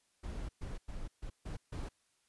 brown noise bursts at uneven times, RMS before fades -41 dBFS, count 6, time 0.23-0.49 / 0.61-0.78 / 0.88-1.08 / 1.22-1.3 / 1.45-1.57 / 1.72-1.89 s, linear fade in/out 10 ms, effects white hiss -75 dBFS RMS until 2.28 s + resampled to 24000 Hz

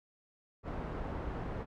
pink low-pass noise, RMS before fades -39 dBFS, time 0.63-1.66 s, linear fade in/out 50 ms, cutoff 1100 Hz, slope 12 dB/octave, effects none

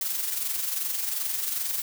blue noise with amplitude modulation, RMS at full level -27 dBFS, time 0.01-1.82 s, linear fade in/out 2 ms, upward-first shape sine, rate 22.6 Hz, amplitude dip 50%, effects none

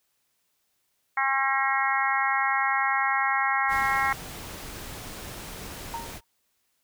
harmonic tone, 270 Hz, C#4, 45 cents flat, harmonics 3 / 4 / 5 / 6 / 7 / 8, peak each -28 / -28 / -30 / -32 / -28 / -30 dBFS, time 1.17-4.13 s, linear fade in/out 5 ms
pink noise, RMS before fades -39 dBFS, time 3.68-6.21 s, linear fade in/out 50 ms
sine tone with exponential decay, 924 Hz, A#5, 16 cents flat, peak -28 dBFS, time 5.94-6.24 s, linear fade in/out 0 ms, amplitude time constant 65 ms
effects white hiss -73 dBFS RMS until 6.83 s

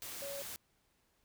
sine tone in noise, 560 Hz, C#5, 18 cents sharp, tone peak -42 dBFS, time 0.22-0.42 s, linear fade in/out 0 ms, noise white, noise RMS -45 dBFS, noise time 0.02-0.56 s, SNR 0 dB, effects pink hiss -75 dBFS RMS until 1.24 s

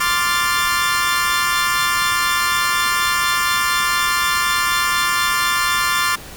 sawtooth chord, D minor seventh, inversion third, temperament equal, 1046.5 / 1174.7 / 1396.9 / 1760 Hz, C6 / D6 / F6 / A6, 0 / 0 / 0 / 0 cents, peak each -18 dBFS, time 0-6.16 s, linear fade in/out 10 ms, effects pink hiss -36 dBFS RMS until 6.36 s

